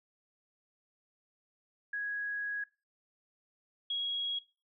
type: tone pair in turn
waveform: sine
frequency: 1661.2 / 3309 Hz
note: G#6 / G#7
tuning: 0 / -7 cents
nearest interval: octave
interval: 1193 cents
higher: second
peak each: -33 / -31 dBFS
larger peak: second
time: 1.93-2.64 / 3.9-4.39 s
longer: first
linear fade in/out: 5 ms
effects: noise-tail reverb RT60 0.3 s tail -21 dB re dry